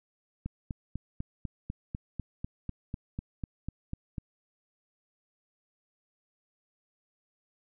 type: click train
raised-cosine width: 5 ms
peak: -22 dBFS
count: 16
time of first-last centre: 0.46-4.182 s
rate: 4.03 Hz
effects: none